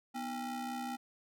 square ring-modulated tone, 277.2 Hz, C#4, in tune, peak -35 dBFS, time 0.14-0.97 s, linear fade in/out 20 ms, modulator 522 Hz, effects none

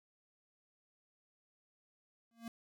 square tone with exponential growth, 230.6 Hz, A#3, 19 cents flat, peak -40 dBFS, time 2.31-2.48 s, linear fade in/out 2 ms, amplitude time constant 36 ms, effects none

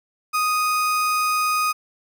35% pulse tone, 1244.5 Hz, D#6, in tune, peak -17 dBFS, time 0.33-1.73 s, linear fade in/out 20 ms, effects none

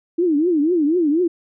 sine tone with vibrato, 322.4 Hz, E4, 38 cents flat, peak -14 dBFS, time 0.18-1.28 s, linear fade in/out 10 ms, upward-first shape triangle, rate 4.1 Hz, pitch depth 250 cents each way, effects none

